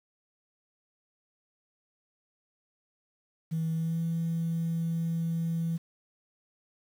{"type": "tone with pitch glide", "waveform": "sine", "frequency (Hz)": [161.9, 165.78], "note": ["E3", "E3"], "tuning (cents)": [-31, 10], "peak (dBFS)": -26, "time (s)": [3.51, 5.78], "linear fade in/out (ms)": 20, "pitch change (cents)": 41, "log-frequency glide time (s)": [3.74, 4], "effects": ["tanh soft clip ceiling -24 dBFS", "9-bit"]}